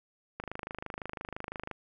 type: click train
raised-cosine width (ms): 0.5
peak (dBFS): -22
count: 35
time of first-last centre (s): 0.4-1.713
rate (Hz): 25.9
effects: none